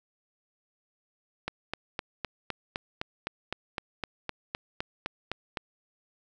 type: click train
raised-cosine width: 0.3 ms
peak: -15 dBFS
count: 17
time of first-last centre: 1.48-5.572 s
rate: 3.91 Hz
effects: none